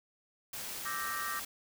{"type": "noise", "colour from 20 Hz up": "white", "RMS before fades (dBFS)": -41, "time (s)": [0.53, 1.45], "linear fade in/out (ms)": 5}
{"type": "chord", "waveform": "sine", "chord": "E half-diminished seventh", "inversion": "third", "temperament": "equal", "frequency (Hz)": [1174.7, 1318.5, 1568, 1864.7], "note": ["D6", "E6", "G6", "Bb6"], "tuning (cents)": [0, 0, 0, 0], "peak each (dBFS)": [-39, -43, -43, -40], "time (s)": [0.85, 1.4], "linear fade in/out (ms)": 10}
{"effects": []}